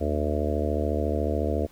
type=harmonic tone with a mistuned harmonic; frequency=74 Hz; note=D2; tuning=14 cents sharp; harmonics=1 / 3 / 4 / 5 / 6 / 7 / 8 / 9; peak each=-27 / -33 / -32 / -34 / -32 / -33 / -34 / -33 dBFS; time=0-1.67 s; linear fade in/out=20 ms; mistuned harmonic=1; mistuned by=+130 cents; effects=pink hiss -56 dBFS RMS until 1.71 s